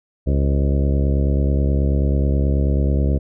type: harmonic tone with a mistuned harmonic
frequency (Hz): 69.3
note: C#2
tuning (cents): 0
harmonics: 1 / 2 / 3 / 4 / 5 / 6 / 7 / 8 / 9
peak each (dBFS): -16 / -22 / -26 / -28 / -30 / -32 / -33 / -34 / -35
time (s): 0.26-3.19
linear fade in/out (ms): 20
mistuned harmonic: 8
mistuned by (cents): -43
effects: none